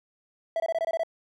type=tone bursts; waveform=triangle; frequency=659.3 Hz; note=E5; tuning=in tune; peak=-22 dBFS; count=8; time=0.56-1.034 s; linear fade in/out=2 ms; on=40 ms; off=22 ms; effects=none